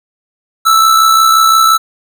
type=tone with amplitude modulation; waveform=square; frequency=1318.5 Hz; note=E6; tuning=in tune; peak=-4 dBFS; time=0.65-1.78 s; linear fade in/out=20 ms; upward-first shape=sine; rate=65.7 Hz; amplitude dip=45%; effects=none